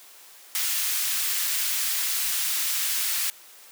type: high-pass noise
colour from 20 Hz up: white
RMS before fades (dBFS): -26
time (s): 0.55-3.3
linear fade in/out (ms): 0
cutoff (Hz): 1600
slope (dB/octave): 12
effects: white hiss -49 dBFS RMS until 3.71 s + high-pass 400 Hz 12 dB/octave